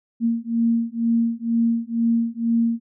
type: beating tone pair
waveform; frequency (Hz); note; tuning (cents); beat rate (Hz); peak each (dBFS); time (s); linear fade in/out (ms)
sine; 230.2 / 232.3; A#3 / A#3; -22 / -6; 2.1; -21; 0.2-2.8; 50
effects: none